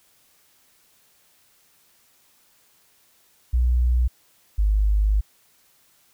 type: tone pair in turn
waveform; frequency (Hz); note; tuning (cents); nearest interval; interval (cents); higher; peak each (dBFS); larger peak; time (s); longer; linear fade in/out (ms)
sine; 61 / 51.5; B1 / G#1; -21 / -14; minor third; 293; first; -16; neither; 3.53-4.08 / 4.58-5.21; second; 10
effects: white hiss -60 dBFS RMS until 6.13 s